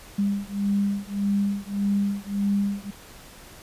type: beating tone pair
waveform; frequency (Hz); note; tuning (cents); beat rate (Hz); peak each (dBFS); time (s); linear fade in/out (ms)
sine; 200 / 201.7; G3 / G3; +35 / +50; 1.7; -25; 0.18-2.91; 10
effects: pink hiss -46 dBFS RMS until 3.62 s + resampled to 32000 Hz